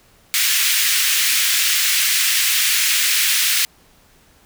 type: high-pass noise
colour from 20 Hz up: pink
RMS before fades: -17 dBFS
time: 0.34-3.65 s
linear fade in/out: 0 ms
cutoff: 1900 Hz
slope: 24 dB/octave
effects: pink hiss -53 dBFS RMS until 4.45 s